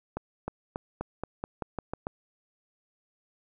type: accelerating click train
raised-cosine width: 1 ms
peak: -18 dBFS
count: 10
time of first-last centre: 0.17-2.069 s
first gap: 310 ms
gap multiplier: 0.9
effects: none